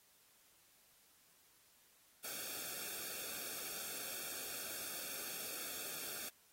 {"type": "noise with comb filter", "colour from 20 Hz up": "white", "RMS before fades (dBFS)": -45, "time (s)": [2.24, 6.29], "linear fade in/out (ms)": 5, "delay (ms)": 1, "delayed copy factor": -0.8, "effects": ["white hiss -69 dBFS RMS until 6.52 s", "AAC 48 kbps"]}